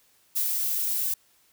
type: noise with ADSR envelope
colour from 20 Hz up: violet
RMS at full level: -25 dBFS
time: 0.35-1.14 s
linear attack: 18 ms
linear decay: 100 ms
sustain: -2 dB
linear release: 4 ms
effects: white hiss -63 dBFS RMS until 1.52 s